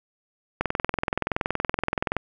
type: click train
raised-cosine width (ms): 0.5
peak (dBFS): -8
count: 34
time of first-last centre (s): 0.61-2.167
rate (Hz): 21.2
effects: none